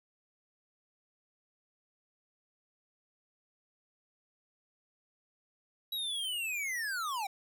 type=linear sweep; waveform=square; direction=down; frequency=3900 to 751 Hz; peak=-34 dBFS; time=5.92-7.27 s; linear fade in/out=5 ms; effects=none